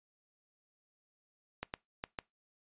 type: clicks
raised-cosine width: 0.3 ms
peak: -21 dBFS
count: 4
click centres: 1.63 / 1.739 / 2.039 / 2.188 s
effects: noise-tail reverb RT60 0.2 s tail -23 dB re dry + resampled to 8000 Hz